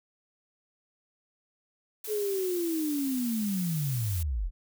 blue noise, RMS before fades -39 dBFS, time 2.04-4.23 s, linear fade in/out 5 ms
sine linear sweep, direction down, 433.5 to 34.65 Hz, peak -27 dBFS, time 2.07-4.51 s, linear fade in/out 50 ms
effects none

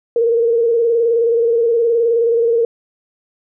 sine tone with vibrato, 464.3 Hz, A#4, 7 cents flat, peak -11 dBFS, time 0.16-2.65 s, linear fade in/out 2 ms, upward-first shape square, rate 19 Hz, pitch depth 37 cents each way, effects none

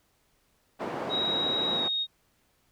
white band-pass noise, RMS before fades -34 dBFS, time 0.79-1.89 s, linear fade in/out 20 ms, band 190 to 760 Hz, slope 12 dB/octave
sine tone with pitch glide, 3818 to 3733 Hz, A#7 to A#7, +41 to +2 cents, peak -26 dBFS, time 1.09-2.07 s, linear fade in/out 50 ms, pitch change -39 cents, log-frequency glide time 1.72-1.89 s
effects pink hiss -69 dBFS RMS until 2.71 s

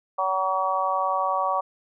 harmonic tone, 189 Hz, F#3, 37 cents sharp, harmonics 3 / 4 / 5 / 6, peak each -29 / -27 / -28 / -25 dBFS, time 0.18-1.61 s, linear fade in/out 10 ms, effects none

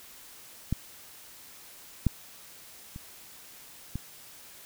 clicks, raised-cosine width 5 ms, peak -14 / -10 / -28 / -20 dBFS, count 4, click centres 0.726 / 2.067 / 2.961 / 3.956 s, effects white hiss -50 dBFS RMS until 4.65 s

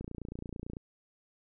click train, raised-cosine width 3 ms, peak -27 dBFS, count 23, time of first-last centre 0.01-0.769 s, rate 29 Hz, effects none

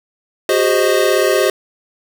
square chord, Ab dominant seventh, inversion third, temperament equal with one note detuned, 370 / 406.8 / 523.3 / 622.3 Hz, Gb4 / Ab4 / C5 / Eb5, 0 / -36 / 0 / 0 cents, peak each -18 dBFS, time 0.49-1.5 s, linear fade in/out 2 ms, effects none

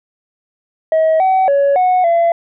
sine tone with pitch steps, 638 / 757 / 561 / 734 / 678 Hz, D#5 / F#5 / C#5 / F#5 / E5, +43 / +39 / +21 / -14 / +49 cents, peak -7 dBFS, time 0.92-2.32 s, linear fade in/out 2 ms, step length 280 ms, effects tanh soft clip ceiling -8 dBFS

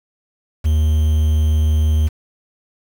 triangle tone with quantisation, 77.2 Hz, D#2, 13 cents flat, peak -10 dBFS, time 0.64-2.09 s, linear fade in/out 20 ms, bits 6, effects none

